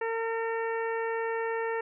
harmonic tone, 454.6 Hz, A#4, 43 cents flat, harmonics 1 / 2 / 3 / 4 / 5 / 6, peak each -30 / -35 / -41 / -37 / -45 / -49 dBFS, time 0.01-1.81 s, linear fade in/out 5 ms, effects none

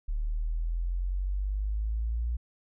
sine exponential sweep, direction up, 36.71 to 59.5 Hz, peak -27 dBFS, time 0.08-2.37 s, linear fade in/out 10 ms, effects none

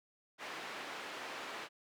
white band-pass noise, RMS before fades -45 dBFS, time 0.38-1.69 s, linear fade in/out 50 ms, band 290 to 2300 Hz, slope 12 dB/octave, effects none

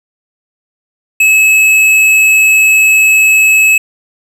sine tone with hard clipping, 2585 Hz, E7, 34 cents flat, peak -6 dBFS, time 1.2-3.78 s, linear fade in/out 5 ms, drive 10 dB, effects none

